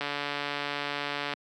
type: click train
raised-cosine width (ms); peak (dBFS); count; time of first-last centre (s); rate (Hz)
0.3; -15; 192; 0.01-1.336; 144
effects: high-pass 200 Hz 12 dB/octave